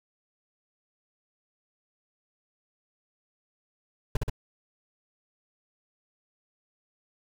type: noise with echo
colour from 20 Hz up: brown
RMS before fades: -22 dBFS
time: 4.15-4.17 s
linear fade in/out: 5 ms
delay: 64 ms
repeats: 2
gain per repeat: -2 dB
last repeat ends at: 4.298 s
effects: none